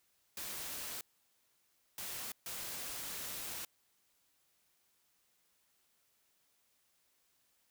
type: noise bursts at uneven times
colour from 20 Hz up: white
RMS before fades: -43 dBFS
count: 3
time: 0.37-1.01 / 1.98-2.32 / 2.46-3.65 s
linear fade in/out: 2 ms
effects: white hiss -75 dBFS RMS until 7.7 s